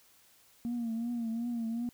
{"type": "tone with vibrato", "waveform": "sine", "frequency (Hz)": 232.8, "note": "A#3", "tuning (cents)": -2, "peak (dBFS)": -30, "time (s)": [0.65, 1.89], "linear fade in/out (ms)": 0, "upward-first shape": "triangle", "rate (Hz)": 2.7, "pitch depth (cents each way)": 73, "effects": ["tanh soft clip ceiling -29 dBFS", "white hiss -63 dBFS RMS until 1.93 s"]}